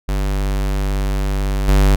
square tone with level steps, 49 Hz, G1, in tune, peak -17 / -10 dBFS, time 0.08-1.96 s, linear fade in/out 10 ms, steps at 1.68 s, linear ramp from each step 5 ms, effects none

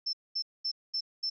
sine tone bursts, 5320 Hz, E8, 15 cents sharp, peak -29 dBFS, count 5, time 0.06-1.3 s, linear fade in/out 10 ms, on 72 ms, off 220 ms, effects none

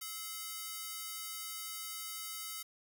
5% pulse ring-modulated tone, 1700 Hz, G#6, 40 cents sharp, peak -27 dBFS, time 0.01-2.63 s, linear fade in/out 10 ms, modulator 394 Hz, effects none

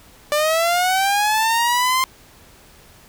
sawtooth linear sweep, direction up, 587 to 1053 Hz, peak -12 dBFS, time 0.32-2.04 s, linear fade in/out 0 ms, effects pink hiss -48 dBFS RMS until 3.08 s

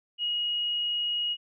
sine tone, 2889 Hz, F#7, 42 cents flat, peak -26 dBFS, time 0.18-1.37 s, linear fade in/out 50 ms, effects none

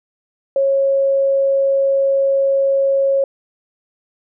sine tone, 547 Hz, C#5, 23 cents flat, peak -12 dBFS, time 0.56-3.24 s, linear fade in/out 2 ms, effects none

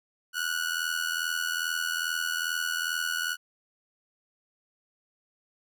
sawtooth tone with amplitude modulation, 1467 Hz, F#6, 15 cents flat, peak -21 dBFS, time 0.33-3.37 s, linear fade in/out 50 ms, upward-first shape sine, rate 82.4 Hz, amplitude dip 75%, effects none

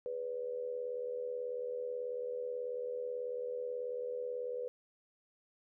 sine tone with amplitude modulation, 493.9 Hz, B4, in tune, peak -33 dBFS, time 0.06-4.68 s, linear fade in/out 0 ms, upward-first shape sine, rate 78.3 Hz, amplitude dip 70%, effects none

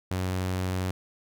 sawtooth tone, 92.5 Hz, F#2, in tune, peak -23 dBFS, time 0.11-0.91 s, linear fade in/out 0 ms, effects none

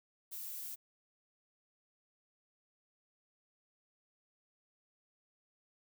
violet noise, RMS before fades -44 dBFS, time 0.31-0.76 s, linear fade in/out 20 ms, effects none

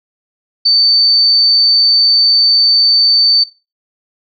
sine tone, 4556 Hz, C#8, 47 cents sharp, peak -7 dBFS, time 0.65-3.44 s, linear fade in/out 10 ms, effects noise-tail reverb RT60 0.3 s tail -18 dB re dry

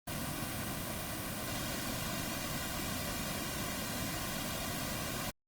pink noise with comb filter, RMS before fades -38 dBFS, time 0.07-5.31 s, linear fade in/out 10 ms, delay 2.3 ms, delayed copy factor -0.7, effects Opus 32 kbps

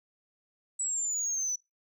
sine exponential sweep, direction down, 7902 to 5920 Hz, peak -27 dBFS, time 0.79-1.56 s, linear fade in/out 10 ms, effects noise-tail reverb RT60 0.2 s tail -24 dB re dry + tanh soft clip ceiling -26 dBFS

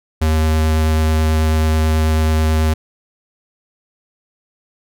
square tone with vibrato, 78.6 Hz, D#2, 18 cents sharp, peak -13 dBFS, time 0.21-2.74 s, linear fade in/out 10 ms, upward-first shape sine, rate 9.2 Hz, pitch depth 8 cents each way, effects none

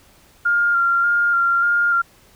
sine tone with vibrato, 1396.9 Hz, F6, in tune, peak -14 dBFS, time 0.45-2.02 s, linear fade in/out 10 ms, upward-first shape square, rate 1.7 Hz, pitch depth 17 cents each way, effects pink hiss -52 dBFS RMS until 2.35 s

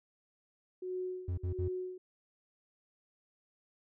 sine tone with tremolo, 367.6 Hz, F#4, 11 cents flat, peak -34 dBFS, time 0.82-1.98 s, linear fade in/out 5 ms, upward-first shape sine, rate 1.4 Hz, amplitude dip 90%
triangle tone bursts, 88.7 Hz, F2, 27 cents sharp, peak -30 dBFS, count 3, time 1.28-1.682 s, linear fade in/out 5 ms, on 96 ms, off 57 ms
effects none

